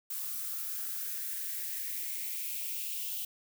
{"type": "noise with high-pass filter sweep", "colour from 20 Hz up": "violet", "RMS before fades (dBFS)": -37, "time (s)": [0.1, 3.25], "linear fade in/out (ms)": 5, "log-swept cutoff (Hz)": [1100, 3000], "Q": 4.2, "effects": []}